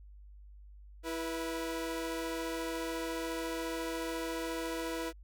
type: tone pair together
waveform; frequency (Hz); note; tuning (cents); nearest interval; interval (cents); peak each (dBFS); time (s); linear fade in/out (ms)
sawtooth; 329.6 / 487.3; E4 / B4; 0 / -23; perfect fifth; 677; -33 / -35; 1.03-5.13; 50
effects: added 50 Hz sine -50 dBFS peak until 5.23 s

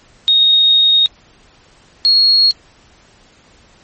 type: tone pair in turn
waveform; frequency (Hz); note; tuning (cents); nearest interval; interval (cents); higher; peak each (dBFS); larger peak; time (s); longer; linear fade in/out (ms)
sine; 3729 / 4306; A#7 / C8; 0 / +49; major second; 249; second; -7; neither; 0.28-1.06 / 2.05-2.51; first; 0
effects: pink hiss -48 dBFS RMS until 3.83 s + MP3 32 kbps

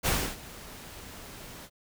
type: noise with ADSR envelope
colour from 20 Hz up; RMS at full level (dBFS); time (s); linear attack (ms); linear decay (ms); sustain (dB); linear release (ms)
pink; -25; 0.03-1.7; 36; 290; -20; 59
effects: none

